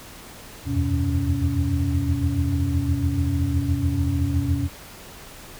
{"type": "tone cluster", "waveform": "sine", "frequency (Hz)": [79, 85.2, 92.7, 126.6, 281.6], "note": ["D#2", "F2", "F#2", "B2", "C#4"], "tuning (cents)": [27, -42, 4, 43, 27], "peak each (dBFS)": -26, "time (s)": [0.65, 4.69], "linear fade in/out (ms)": 50, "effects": ["pink hiss -42 dBFS RMS until 5.59 s"]}